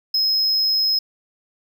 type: tone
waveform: triangle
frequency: 5130 Hz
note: E8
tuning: 48 cents flat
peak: -15 dBFS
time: 0.14-0.99 s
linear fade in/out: 5 ms
effects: none